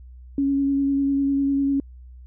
sine tone with vibrato, 277.2 Hz, C#4, in tune, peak -18 dBFS, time 0.38-1.8 s, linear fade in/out 2 ms, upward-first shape sine, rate 10 Hz, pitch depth 15 cents each way, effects added 62 Hz sine -40 dBFS peak until 2.26 s

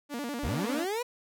sawtooth tone with vibrato, 261.6 Hz, C4, in tune, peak -29 dBFS, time 0.09-0.86 s, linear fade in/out 50 ms, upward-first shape square, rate 10 Hz, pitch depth 180 cents each way
30% pulse linear sweep, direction up, 43.65 to 502 Hz, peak -27 dBFS, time 0.43-1.03 s, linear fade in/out 10 ms
effects none

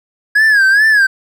triangle tone with vibrato, 1655 Hz, G#6, 6 cents flat, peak -5 dBFS, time 0.35-1.07 s, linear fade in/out 10 ms, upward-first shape sine, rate 2.4 Hz, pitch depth 120 cents each way, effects none

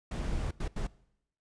brown noise bursts at uneven times, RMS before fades -33 dBFS, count 3, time 0.11-0.51 / 0.6-0.68 / 0.76-0.87 s, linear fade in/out 5 ms, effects noise-tail reverb RT60 0.8 s tail -21 dB re dry + resampled to 22050 Hz

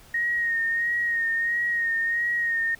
sine tone with vibrato, 1864.7 Hz, A#6, in tune, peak -22 dBFS, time 0.14-2.75 s, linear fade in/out 5 ms, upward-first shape sine, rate 1.5 Hz, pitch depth 35 cents each way, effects pink hiss -52 dBFS RMS until 2.79 s

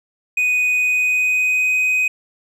triangle tone with pitch glide, 2489 to 2508 Hz, D#7 to D#7, 0 to +13 cents, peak -13 dBFS, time 0.37-2.08 s, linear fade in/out 5 ms, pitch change +13 cents, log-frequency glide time 0.7-1.75 s, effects none

